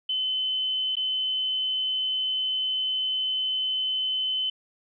sine tone with dropouts, 3044 Hz, F#7, 48 cents sharp, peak -24 dBFS, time 0.09-4.5 s, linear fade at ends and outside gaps 5 ms, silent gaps 0.955-0.967 s, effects none

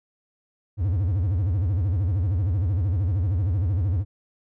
triangle tone with vibrato, 92.5 Hz, F#2, in tune, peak -18 dBFS, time 0.77-4.05 s, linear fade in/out 50 ms, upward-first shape sine, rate 13 Hz, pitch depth 250 cents each way, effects none

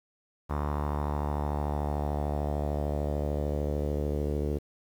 sawtooth tone with low-pass filter sweep, 73.42 Hz, D2, in tune, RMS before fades -30 dBFS, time 0.49-4.59 s, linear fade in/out 20 ms, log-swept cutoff 1100 to 430 Hz, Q 3.2, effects 9-bit

